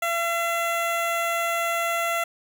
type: tone with notch filter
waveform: 15% pulse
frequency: 678 Hz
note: E5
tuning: 49 cents sharp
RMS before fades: -25 dBFS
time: 0.02-2.24 s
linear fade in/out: 5 ms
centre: 5200 Hz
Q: 1.7
effects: none